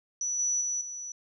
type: tone with level steps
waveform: sine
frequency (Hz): 5920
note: F#8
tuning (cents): 0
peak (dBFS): -28 / -25 / -28 / -36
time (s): 0.21-1.12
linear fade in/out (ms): 2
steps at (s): 0.39 / 0.61 / 0.81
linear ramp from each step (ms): 2
effects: none